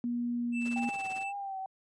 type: tone with pitch glide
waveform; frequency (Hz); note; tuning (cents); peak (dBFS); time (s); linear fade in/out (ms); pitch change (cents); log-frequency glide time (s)
sine; 240 to 238.2; B3 to A#3; -49 to +38; -29; 0.04-0.89; 0; -13; 0.34-0.56
type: tone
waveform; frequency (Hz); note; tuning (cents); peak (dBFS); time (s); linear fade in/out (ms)
triangle; 2649; E7; +8; -35; 0.52-1.33; 50
type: noise with tremolo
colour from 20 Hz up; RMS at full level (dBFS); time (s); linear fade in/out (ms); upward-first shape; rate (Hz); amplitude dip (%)
pink; -45; 0.6-1.25; 50; sine; 18; 85
type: tone with vibrato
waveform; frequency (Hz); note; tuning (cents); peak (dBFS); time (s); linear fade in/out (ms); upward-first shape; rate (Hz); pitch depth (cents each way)
sine; 784; G5; 0; -35; 0.76-1.66; 2; triangle; 2.1; 56
effects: high-pass 150 Hz 12 dB/octave + resampled to 22050 Hz